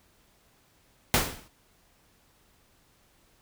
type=noise with exponential decay; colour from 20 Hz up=pink; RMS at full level=-19 dBFS; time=1.14-1.48 s; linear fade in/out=0 ms; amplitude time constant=73 ms; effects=pink hiss -64 dBFS RMS until 3.41 s